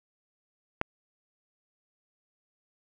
click, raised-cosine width 0.5 ms, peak -11 dBFS, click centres 0.814 s, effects none

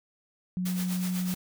sine tone, 182 Hz, F#3, 28 cents flat, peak -27 dBFS, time 0.57-1.34 s, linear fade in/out 0 ms
white noise with tremolo, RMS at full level -37 dBFS, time 0.65-1.35 s, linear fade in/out 10 ms, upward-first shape sine, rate 8 Hz, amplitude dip 60%
effects none

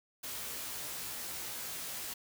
white noise with comb filter, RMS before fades -41 dBFS, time 0.23-2.14 s, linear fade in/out 10 ms, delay 17 ms, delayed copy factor +1, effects none

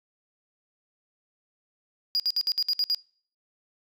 sine tone bursts, 4864 Hz, D#8, 40 cents flat, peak -19 dBFS, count 8, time 2.15-2.947 s, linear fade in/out 0 ms, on 48 ms, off 59 ms, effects noise-tail reverb RT60 0.5 s tail -26 dB re dry + tanh soft clip ceiling -21 dBFS

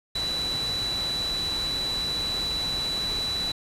sine tone in noise, 3961 Hz, B7, 4 cents sharp, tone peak -26 dBFS, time 0.15-3.52 s, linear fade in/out 5 ms, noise pink, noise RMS -35 dBFS, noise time 0.15-3.52 s, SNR +6 dB, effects low-pass 11000 Hz 12 dB/octave

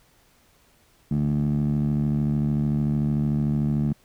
15% pulse tone with band-pass filter, 73.42 Hz, D2, in tune, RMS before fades -23 dBFS, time 1.11-3.93 s, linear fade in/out 5 ms, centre 180 Hz, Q 3.3, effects pink hiss -60 dBFS RMS until 4.04 s

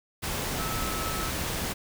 sine tone in noise, 1302 Hz, E6, 22 cents flat, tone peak -35 dBFS, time 0.58-1.3 s, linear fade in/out 20 ms, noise pink, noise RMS -31 dBFS, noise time 0.22-1.74 s, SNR -7 dB, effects none

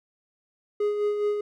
triangle tone with tremolo, 415.3 Hz, G#4, in tune, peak -19 dBFS, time 0.8-1.41 s, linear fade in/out 5 ms, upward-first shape sine, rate 4.8 Hz, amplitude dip 45%, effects none

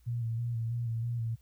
sine tone with vibrato, 116.54 Hz, A#2, in tune, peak -30 dBFS, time 0.06-1.36 s, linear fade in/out 20 ms, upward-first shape square, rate 3.1 Hz, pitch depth 35 cents each way, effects added 60 Hz sine -59 dBFS peak until 1.41 s + white hiss -72 dBFS RMS until 1.41 s

